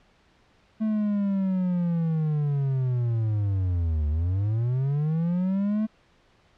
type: linear two-way sweep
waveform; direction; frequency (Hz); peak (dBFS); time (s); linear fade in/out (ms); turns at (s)
triangle; down then up; 220 to 73 to 220; -20; 0.8-5.87; 20; 4.08
effects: pink hiss -61 dBFS RMS until 6.57 s + low-pass 4000 Hz 12 dB/octave